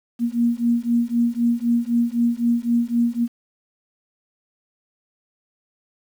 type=beating tone pair; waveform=sine; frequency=234.3 / 238.2 Hz; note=A#3 / A#3; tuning=+9 / +38 cents; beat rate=3.9 Hz; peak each=-20 dBFS; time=0.19-3.28 s; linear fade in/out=50 ms; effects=8-bit